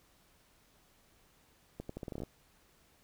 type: accelerating click train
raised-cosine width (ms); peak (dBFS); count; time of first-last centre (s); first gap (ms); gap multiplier
2; -27; 11; 1.8-2.235; 94; 0.81
effects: pink hiss -67 dBFS RMS until 3.03 s